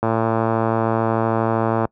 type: click train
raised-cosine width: 1 ms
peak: -5 dBFS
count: 207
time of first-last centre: 0.03-1.853 s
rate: 113 Hz
effects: noise-tail reverb RT60 0.1 s tail -25 dB re dry + high-pass 60 Hz 12 dB/octave